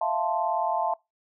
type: chord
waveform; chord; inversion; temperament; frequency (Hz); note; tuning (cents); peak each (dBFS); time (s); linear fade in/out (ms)
sine; F major seventh; third; equal; 659.3 / 698.5 / 880 / 1046.5; E5 / F5 / A5 / C6; 0 / 0 / 0 / 0; -29 / -29 / -27 / -32; 0.01-0.94; 5
effects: noise-tail reverb RT60 0.2 s tail -23 dB re dry